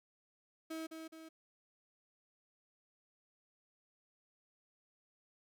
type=tone with echo; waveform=35% pulse; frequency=321.2 Hz; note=E4; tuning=45 cents flat; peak=-39 dBFS; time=0.7-0.87 s; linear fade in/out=10 ms; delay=210 ms; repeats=2; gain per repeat=-5 dB; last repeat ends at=1.29 s; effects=none